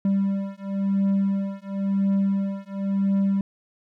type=beating tone pair; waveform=triangle; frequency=196 / 196.96 Hz; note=G3 / G3; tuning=0 / +8 cents; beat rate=0.96 Hz; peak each=-22 dBFS; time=0.05-3.41 s; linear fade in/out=2 ms; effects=none